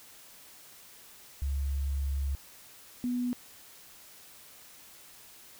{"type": "tone pair in turn", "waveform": "sine", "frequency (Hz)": [69.3, 245.9], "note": ["C#2", "B3"], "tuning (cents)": [0, -7], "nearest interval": "octave + minor seventh", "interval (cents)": 2193, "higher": "second", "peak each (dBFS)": -28, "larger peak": "neither", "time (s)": [[1.42, 2.35], [3.04, 3.33]], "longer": "first", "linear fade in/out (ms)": 0, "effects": ["white hiss -53 dBFS RMS until 5.59 s"]}